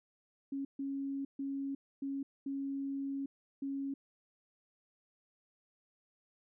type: tone bursts at uneven times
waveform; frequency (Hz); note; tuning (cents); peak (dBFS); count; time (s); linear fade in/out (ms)
sine; 275.3; C#4; -12; -35; 6; 0.52-0.65 / 0.79-1.25 / 1.39-1.75 / 2.02-2.23 / 2.46-3.26 / 3.62-3.94; 5
effects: none